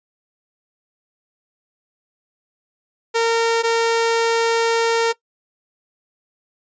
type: tone pair in turn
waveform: sawtooth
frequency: 459.2 / 459.2 Hz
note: A#4 / A#4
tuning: -26 / -26 cents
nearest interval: unison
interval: 0 cents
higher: neither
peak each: -11 dBFS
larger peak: neither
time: 3.14-3.63 / 3.63-5.13 s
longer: second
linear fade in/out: 20 ms
effects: noise-tail reverb RT60 0.1 s tail -19 dB re dry + resampled to 16000 Hz